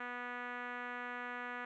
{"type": "tone with low-pass filter", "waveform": "5% pulse", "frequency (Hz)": 245, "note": "B3", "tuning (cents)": -14, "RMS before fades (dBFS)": -43, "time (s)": [0, 1.65], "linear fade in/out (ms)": 5, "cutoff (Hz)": 1700, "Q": 1.9, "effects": []}